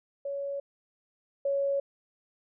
sine tone pair in turn, 560 / 556.8 Hz, C#5 / C#5, +18 / +8 cents, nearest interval unison, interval 10 cents, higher first, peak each -31 / -25 dBFS, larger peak second, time 0.25-0.6 / 1.45-1.8 s, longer neither, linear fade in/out 5 ms, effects none

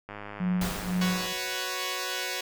click train, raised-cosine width 0.5 ms, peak -24 dBFS, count 122, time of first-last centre 0.09-1.265 s, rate 103 Hz
sine tone with tremolo, 181.3 Hz, F#3, 35 cents flat, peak -23 dBFS, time 0.4-1.33 s, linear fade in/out 5 ms, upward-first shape sine, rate 2 Hz, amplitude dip 90%
pink noise with exponential decay, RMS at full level -31 dBFS, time 0.61-1.95 s, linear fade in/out 5 ms, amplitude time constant 290 ms
5% pulse chord, F# suspended fourth, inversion none, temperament equal, 370 / 493.9 / 554.4 Hz, F#4 / B4 / C#5, 0 / 0 / 0 cents, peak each -23 dBFS, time 1.01-2.41 s, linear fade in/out 5 ms
effects none

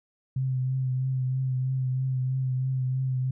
sine tone with vibrato, 130 Hz, C3, 11 cents flat, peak -24 dBFS, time 0.36-3.31 s, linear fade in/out 5 ms, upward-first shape triangle, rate 3.1 Hz, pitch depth 31 cents each way, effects none

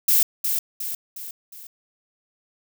violet noise with echo, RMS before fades -17 dBFS, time 0.08-0.23 s, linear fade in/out 5 ms, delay 360 ms, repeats 4, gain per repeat -6 dB, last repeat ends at 1.67 s, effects none

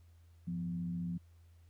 sine tone with frequency modulation, 173.3 Hz, F3, 13 cents flat, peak -35 dBFS, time 0.47-1.18 s, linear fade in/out 10 ms, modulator 75 Hz, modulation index 0.46, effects added 84 Hz sine -58 dBFS peak until 1.69 s + pink hiss -75 dBFS RMS until 1.69 s

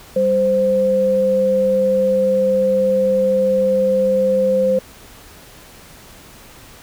sine tone pair together, 196 / 520.1 Hz, G3 / C5, 0 / -10 cents, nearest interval octave + perfect fourth, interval 1690 cents, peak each -22 / -13 dBFS, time 0.16-4.79 s, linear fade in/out 5 ms, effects pink hiss -42 dBFS RMS until 6.82 s

